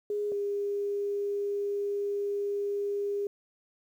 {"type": "tone pair in turn", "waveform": "sine", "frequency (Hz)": [413.9, 405.1], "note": ["G#4", "G#4"], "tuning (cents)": [-6, -43], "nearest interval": "unison", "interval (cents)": 37, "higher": "first", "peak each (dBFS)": -28, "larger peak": "neither", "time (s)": [[0.1, 0.32], [0.32, 3.27]], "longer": "second", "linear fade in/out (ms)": 2, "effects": ["10-bit"]}